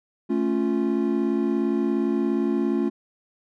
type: chord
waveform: triangle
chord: A augmented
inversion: none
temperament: equal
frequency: 220 / 277.2 / 349.2 Hz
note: A3 / C#4 / E#4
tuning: 0 / 0 / 0 cents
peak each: -23 dBFS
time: 0.29-2.9 s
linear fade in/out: 20 ms
effects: none